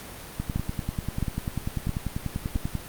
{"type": "two click trains", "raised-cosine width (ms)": 5, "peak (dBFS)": [-13, -15], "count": [4, 25], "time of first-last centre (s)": [[0.56, 2.56], [0.4, 2.753]], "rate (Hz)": [1.5, 10.2], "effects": ["pink hiss -41 dBFS RMS until 2.88 s", "Opus 48 kbps"]}